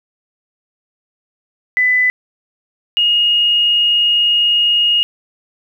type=tone pair in turn; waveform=sine; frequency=2000 / 2864 Hz; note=B6 / F7; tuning=+21 / +43 cents; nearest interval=tritone; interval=622 cents; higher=second; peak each=-10 dBFS; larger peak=neither; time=1.77-2.1 / 2.97-5.03 s; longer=second; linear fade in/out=0 ms; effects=8-bit